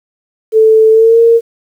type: tone with pitch glide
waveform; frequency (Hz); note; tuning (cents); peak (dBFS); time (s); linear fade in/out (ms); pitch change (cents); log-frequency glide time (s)
sine; 440 to 461.6; A4 to A#4; 0 to -17; -3; 0.52-1.41; 50; +83; 0.91-1.19
effects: 7-bit